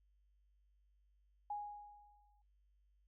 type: tone with exponential decay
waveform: sine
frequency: 827 Hz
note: G#5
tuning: 8 cents flat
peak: -38 dBFS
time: 1.5-2.42 s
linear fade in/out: 5 ms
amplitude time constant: 200 ms
effects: noise-tail reverb RT60 0.2 s tail -22 dB re dry + added 50 Hz sine -70 dBFS peak until 3.07 s